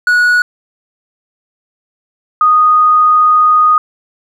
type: tone pair in turn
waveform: triangle / sine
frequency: 1462 / 1239.3 Hz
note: F#6 / D#6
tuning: -21 / -7 cents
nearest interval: minor third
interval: 286 cents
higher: first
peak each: -5 dBFS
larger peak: neither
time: 0.07-0.42 / 2.41-3.78 s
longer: second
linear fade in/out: 2 ms
effects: none